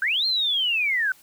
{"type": "linear two-way sweep", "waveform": "sine", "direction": "up then down", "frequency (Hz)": [1480, 4246, 1480], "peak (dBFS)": -20, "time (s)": [0.02, 1.12], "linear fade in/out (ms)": 2, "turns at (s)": 0.26, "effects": ["white hiss -54 dBFS RMS until 1.22 s"]}